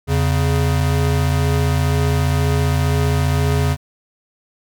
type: tone pair together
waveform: square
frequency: 83.56 / 138.59 Hz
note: E2 / C#3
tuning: +24 / 0 cents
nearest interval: major sixth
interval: 876 cents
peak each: -18 dBFS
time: 0.07-3.77 s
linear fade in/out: 50 ms
effects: none